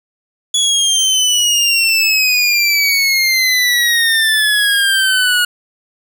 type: exponential sweep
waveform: 25% pulse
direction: down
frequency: 3400 to 1443 Hz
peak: -7 dBFS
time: 0.54-5.45 s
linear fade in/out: 5 ms
effects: none